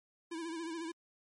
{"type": "tone with vibrato", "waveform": "square", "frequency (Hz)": 329.6, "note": "E4", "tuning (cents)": 0, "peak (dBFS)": -39, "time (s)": [0.31, 0.92], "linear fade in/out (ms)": 10, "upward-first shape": "sine", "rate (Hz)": 14, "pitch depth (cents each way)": 68, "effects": ["MP3 48 kbps"]}